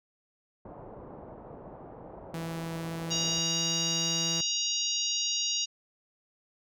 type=low-pass noise; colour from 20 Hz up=white; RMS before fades=-46 dBFS; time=0.65-3.4 s; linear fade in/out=5 ms; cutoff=820 Hz; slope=24 dB/octave
type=tone with pitch glide; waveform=sawtooth; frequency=164.81 to 166.05 Hz; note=E3 to E3; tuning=0 to +13 cents; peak=-30 dBFS; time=2.34-4.41 s; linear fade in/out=2 ms; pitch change=+13 cents; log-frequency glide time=2.88-3.65 s
type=harmonic tone; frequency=947 Hz; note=A#5; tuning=27 cents sharp; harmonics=3 / 4 / 5 / 6 / 7; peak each=-34 / -34 / -34 / -34 / -34 dBFS; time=3.1-5.66 s; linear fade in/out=20 ms
effects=none